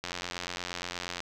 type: click train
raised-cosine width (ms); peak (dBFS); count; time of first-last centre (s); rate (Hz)
0.2; -17; 104; 0.04-1.204; 88.5
effects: none